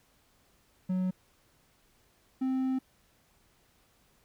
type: tone pair in turn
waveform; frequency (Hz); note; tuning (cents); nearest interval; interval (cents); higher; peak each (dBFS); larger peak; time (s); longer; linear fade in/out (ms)
triangle; 184.8 / 261.3; F#3 / C4; -2 / -2; tritone; 600; second; -25; neither; 0.89-1.11 / 2.41-2.79; second; 10
effects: pink hiss -67 dBFS RMS until 4.24 s